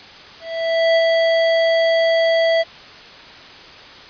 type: tone with ADSR envelope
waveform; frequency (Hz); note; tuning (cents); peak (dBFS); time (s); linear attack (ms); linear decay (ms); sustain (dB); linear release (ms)
square; 659.3; E5; 0; -12; 0.4-2.64; 560; 48; -2; 31
effects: white hiss -39 dBFS RMS until 4.09 s + resampled to 11025 Hz